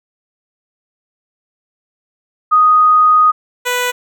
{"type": "tone pair in turn", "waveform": ["sine", "10% pulse"], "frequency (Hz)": [1244.5, 493.9], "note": ["D#6", "B4"], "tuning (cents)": [0, 0], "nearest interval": "octave + major third", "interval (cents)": 1600, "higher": "first", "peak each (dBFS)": -6, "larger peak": "neither", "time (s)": [[2.51, 3.32], [3.65, 3.92]], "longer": "first", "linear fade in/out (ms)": 20, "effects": []}